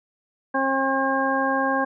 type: harmonic tone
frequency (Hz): 268.7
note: C4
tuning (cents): +46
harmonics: 1 / 2 / 3 / 4 / 6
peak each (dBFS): -26 / -26 / -26 / -26 / -26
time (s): 0.54-1.85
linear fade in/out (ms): 10
effects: none